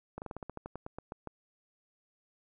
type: slowing click train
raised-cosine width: 1 ms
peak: -26 dBFS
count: 14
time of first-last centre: 0.18-1.273 s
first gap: 39 ms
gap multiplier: 1.12
effects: none